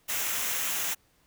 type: noise with comb filter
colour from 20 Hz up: white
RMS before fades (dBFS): -30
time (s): 0.08-0.95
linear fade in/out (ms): 20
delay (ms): 0.22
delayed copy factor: -0.5
effects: pink hiss -66 dBFS RMS until 1.26 s